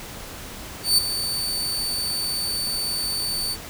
sawtooth tone with ADSR envelope, 4542 Hz, C#8, 41 cents sharp, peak -10 dBFS, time 0.83-3.57 s, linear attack 150 ms, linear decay 8 ms, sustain -11 dB, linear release 50 ms, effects pink hiss -37 dBFS RMS until 3.69 s

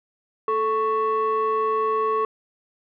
sine tone pair together, 437.5 / 1108.7 Hz, A4 / C#6, -10 / 0 cents, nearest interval octave + major third, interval 1610 cents, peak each -21 / -20 dBFS, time 0.48-2.25 s, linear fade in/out 2 ms, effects tanh soft clip ceiling -16 dBFS

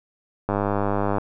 click train, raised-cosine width 1 ms, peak -9 dBFS, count 71, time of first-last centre 0.49-1.183 s, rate 101 Hz, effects none

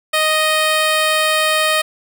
10% pulse tone, 622.3 Hz, D#5, in tune, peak -5 dBFS, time 0.13-1.82 s, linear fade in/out 10 ms, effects none

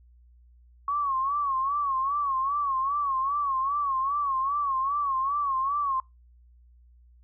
sine tone with vibrato, 1108.7 Hz, C#6, in tune, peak -24 dBFS, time 0.88-6 s, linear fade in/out 2 ms, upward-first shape sine, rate 2.5 Hz, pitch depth 100 cents each way, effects noise-tail reverb RT60 0.2 s tail -23 dB re dry + added 60 Hz sine -53 dBFS peak until 7.23 s

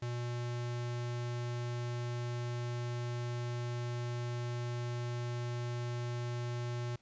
square tone, 120.6 Hz, B2, 41 cents flat, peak -36 dBFS, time 0.02-6.96 s, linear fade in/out 5 ms, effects pink hiss -70 dBFS RMS until 7.01 s + resampled to 16000 Hz

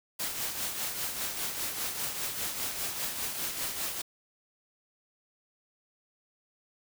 white noise with tremolo, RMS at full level -32 dBFS, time 0.19-4.02 s, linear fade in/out 10 ms, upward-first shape triangle, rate 5 Hz, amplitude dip 55%, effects none

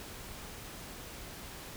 silence, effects pink hiss -46 dBFS RMS until 1.76 s

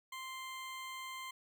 20% pulse tone, 1046.5 Hz, C6, in tune, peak -38 dBFS, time 0.12-1.31 s, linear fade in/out 5 ms, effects none

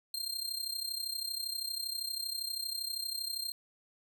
sawtooth tone with amplitude modulation, 4186 Hz, C8, in tune, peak -29 dBFS, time 0.14-3.52 s, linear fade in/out 2 ms, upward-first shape sine, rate 32.6 Hz, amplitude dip 75%, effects none

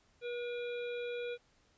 harmonic tone, 482.1 Hz, B4, 42 cents flat, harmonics 1 / 3 / 5 / 7 / 8, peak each -37 / -49 / -47 / -54 / -55 dBFS, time 0.21-1.38 s, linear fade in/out 50 ms, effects pink hiss -70 dBFS RMS until 1.77 s + resampled to 16000 Hz

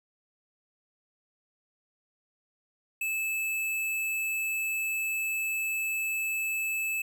square tone, 2615 Hz, E7, 15 cents flat, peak -29 dBFS, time 3.01-7.02 s, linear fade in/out 5 ms, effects none

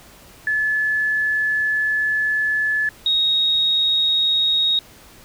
sine tone pair in turn, 1724 / 3758 Hz, A6 / A#7, -36 / +13 cents, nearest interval octave + minor second, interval 1349 cents, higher second, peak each -17 / -15 dBFS, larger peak second, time 0.47-2.89 / 3.06-4.79 s, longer first, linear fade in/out 2 ms, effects pink hiss -46 dBFS RMS until 5.24 s

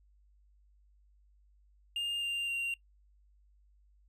triangle tone with pitch steps, 2814 / 2790 / 2766 Hz, F7 / F7 / F7, +12 / -2 / -17 cents, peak -30 dBFS, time 1.96-2.74 s, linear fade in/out 2 ms, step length 260 ms, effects noise-tail reverb RT60 0.1 s tail -20 dB re dry + added 50 Hz sine -62 dBFS peak until 4.08 s

